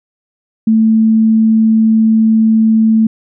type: tone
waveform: sine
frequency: 221.4 Hz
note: A3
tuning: 11 cents sharp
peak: -6 dBFS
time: 0.67-3.07 s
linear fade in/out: 5 ms
effects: none